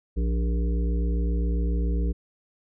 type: harmonic tone with a mistuned harmonic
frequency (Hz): 58.5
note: A#1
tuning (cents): +7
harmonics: 1 / 3 / 5 / 7 / 8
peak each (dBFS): -22 / -32 / -36 / -39 / -40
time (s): 0.16-2.13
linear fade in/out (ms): 20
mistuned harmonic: 7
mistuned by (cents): -38
effects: none